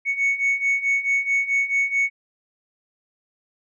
sine beating tone pair, 2217 / 2221.6 Hz, C#7 / C#7, 0 / +3 cents, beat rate 4.6 Hz, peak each -22 / -19 dBFS, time 0.05-2.1 s, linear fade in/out 50 ms, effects tanh soft clip ceiling -15 dBFS

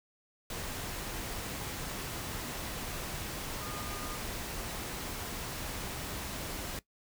sine tone in noise, 1219 Hz, D#6, 36 cents flat, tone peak -45 dBFS, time 3.61-4.17 s, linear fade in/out 2 ms, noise pink, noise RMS -39 dBFS, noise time 0.5-6.79 s, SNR -9 dB, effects noise-tail reverb RT60 0.1 s tail -18 dB re dry

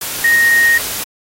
sine tone in noise, 1864.7 Hz, A#6, in tune, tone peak -8 dBFS, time 0.24-0.78 s, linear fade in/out 5 ms, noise white, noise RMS -22 dBFS, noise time 0.01-1.04 s, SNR +11 dB, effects AAC 48 kbps

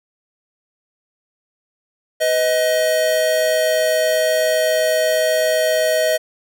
square tone pair together, 502 / 629.9 Hz, B4 / D#5, +28 / +21 cents, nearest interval major third, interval 393 cents, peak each -23 / -16 dBFS, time 2.2-6.18 s, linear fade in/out 20 ms, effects none

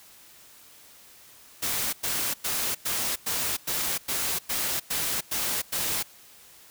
white noise bursts, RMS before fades -28 dBFS, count 11, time 1.62-6.03 s, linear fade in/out 10 ms, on 310 ms, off 100 ms, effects white hiss -52 dBFS RMS until 6.7 s

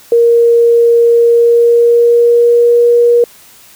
sine tone with pitch glide, 468.7 to 475.8 Hz, A#4 to A#4, +9 to +35 cents, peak -4 dBFS, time 0.12-3.24 s, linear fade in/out 2 ms, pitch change +26 cents, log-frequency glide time 1.18-2.85 s, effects white hiss -40 dBFS RMS until 3.75 s

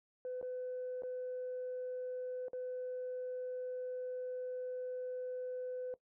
sine tone with dropouts, 504 Hz, B4, 35 cents sharp, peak -37 dBFS, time 0.25-5.94 s, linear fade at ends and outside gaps 1 ms, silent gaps 0.414-0.427 / 1.022-1.034 / 2.483-2.532 s, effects noise-tail reverb RT60 0.1 s tail -18 dB re dry + tanh soft clip ceiling -35 dBFS

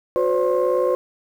sine tone cluster, 363.5 / 511 / 570 / 1066 Hz, F#4 / C5 / C#5 / C6, -31 / -41 / +48 / +32 cents, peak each -22 / -18 / -23 / -27 dBFS, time 0.16-0.95 s, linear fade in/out 0 ms, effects tanh soft clip ceiling -9 dBFS + 8-bit

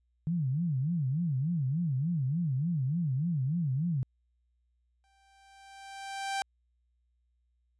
sine tone with vibrato, 150.1 Hz, D3, 38 cents sharp, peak -27 dBFS, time 0.27-4.03 s, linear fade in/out 0 ms, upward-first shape sine, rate 3.4 Hz, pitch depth 280 cents each way
sawtooth tone with exponential growth, 784 Hz, G5, in tune, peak -25 dBFS, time 5.04-6.42 s, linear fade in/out 0 ms, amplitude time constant 300 ms
effects added 60 Hz sine -70 dBFS peak until 7.79 s + resampled to 22050 Hz

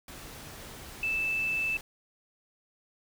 sine tone in noise, 2637 Hz, E7, in tune, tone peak -27 dBFS, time 1.03-1.77 s, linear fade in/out 2 ms, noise pink, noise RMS -45 dBFS, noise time 0.08-1.81 s, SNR +15 dB, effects none

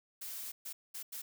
blue noise bursts at uneven times, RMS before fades -43 dBFS, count 4, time 0.21-0.52 / 0.65-0.73 / 0.94-1.03 / 1.12-1.22 s, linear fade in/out 10 ms, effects none

